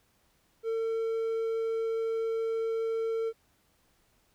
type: tone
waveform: triangle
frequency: 451.2 Hz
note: A4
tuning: 44 cents sharp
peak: -26 dBFS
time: 0.63-3.33 s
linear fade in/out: 50 ms
effects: pink hiss -69 dBFS RMS until 4.34 s